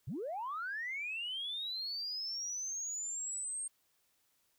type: linear sweep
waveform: sine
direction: up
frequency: 93.4 to 8620 Hz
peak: -36 dBFS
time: 0.07-3.68 s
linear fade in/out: 10 ms
effects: tanh soft clip ceiling -32 dBFS + white hiss -75 dBFS RMS until 4.58 s